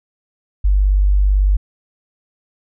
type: tone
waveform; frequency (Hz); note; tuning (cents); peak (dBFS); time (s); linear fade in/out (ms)
sine; 49; G1; 0; -10; 0.64-1.57; 10
effects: none